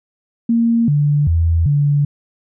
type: tone with pitch steps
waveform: sine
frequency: 231.7 / 146.2 / 83.1 / 144.4 Hz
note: A#3 / D3 / E2 / D3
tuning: -10 / -7 / +15 / -29 cents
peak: -11 dBFS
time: 0.49-2.05 s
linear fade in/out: 5 ms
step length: 390 ms
effects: none